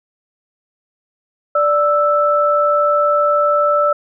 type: tone pair together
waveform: sine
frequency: 587.3 / 1319.7 Hz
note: D5 / E6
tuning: 0 / +2 cents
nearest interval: octave + major second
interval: 1402 cents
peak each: -14 dBFS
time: 1.55-3.93 s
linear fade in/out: 5 ms
effects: none